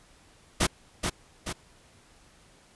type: noise with echo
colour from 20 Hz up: pink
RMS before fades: -23 dBFS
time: 0.6-0.67 s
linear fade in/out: 10 ms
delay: 430 ms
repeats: 2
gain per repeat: -5 dB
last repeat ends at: 1.53 s
effects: pink hiss -58 dBFS RMS until 2.75 s + resampled to 24000 Hz